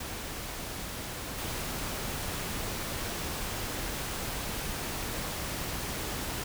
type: noise with level steps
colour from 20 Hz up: pink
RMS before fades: -38 / -35 dBFS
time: 0-6.44 s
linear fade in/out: 5 ms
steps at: 1.38 s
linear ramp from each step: 5 ms
effects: none